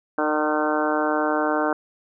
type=harmonic tone with a mistuned harmonic; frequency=152.6 Hz; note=D#3; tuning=33 cents flat; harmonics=2 / 3 / 4 / 5 / 6 / 7 / 8 / 9 / 10; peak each=-25 / -28 / -26 / -28 / -30 / -31 / -32 / -30 / -30 dBFS; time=0.18-1.73 s; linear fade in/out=2 ms; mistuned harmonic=4; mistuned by=-15 cents; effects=none